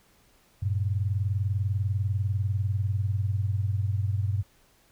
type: tone pair together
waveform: sine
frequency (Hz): 96.41 / 116.54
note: G2 / A#2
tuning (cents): -28 / 0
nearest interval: minor third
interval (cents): 328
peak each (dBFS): -25 / -30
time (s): 0.62-4.43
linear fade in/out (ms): 10
effects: pink hiss -62 dBFS RMS until 4.91 s